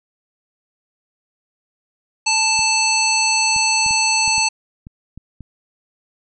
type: harmonic tone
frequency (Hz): 880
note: A5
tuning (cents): 0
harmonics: 1 / 3 / 5 / 7 / 9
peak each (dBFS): -21 / -19 / -20 / -22 / -23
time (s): 2.26-4.49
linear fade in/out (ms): 10
type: clicks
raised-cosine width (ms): 5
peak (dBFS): -23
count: 9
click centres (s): 2.592 / 3.563 / 3.863 / 3.909 / 4.278 / 4.381 / 4.869 / 5.176 / 5.407
effects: none